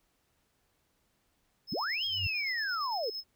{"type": "tone with tremolo", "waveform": "triangle", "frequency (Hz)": 5180, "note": "E8", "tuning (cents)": -31, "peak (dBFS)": -34, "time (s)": [1.67, 3.24], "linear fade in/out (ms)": 50, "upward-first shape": "square", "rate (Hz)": 8.8, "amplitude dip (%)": 40}
{"type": "linear two-way sweep", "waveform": "sine", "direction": "up then down", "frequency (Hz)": [116.5, 3295, 404.2], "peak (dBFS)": -31, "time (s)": [1.72, 3.1], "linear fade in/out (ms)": 5, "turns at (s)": 2.05}
{"type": "tone with exponential growth", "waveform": "sine", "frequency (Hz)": 94.4, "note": "F#2", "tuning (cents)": 35, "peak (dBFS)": -29, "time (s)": [2, 2.27], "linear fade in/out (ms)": 5, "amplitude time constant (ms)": 57}
{"effects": ["pink hiss -74 dBFS RMS until 3.35 s"]}